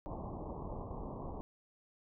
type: low-pass noise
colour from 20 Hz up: pink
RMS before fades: -43 dBFS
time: 0.06-1.41 s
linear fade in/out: 0 ms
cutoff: 1100 Hz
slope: 96 dB/octave
effects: none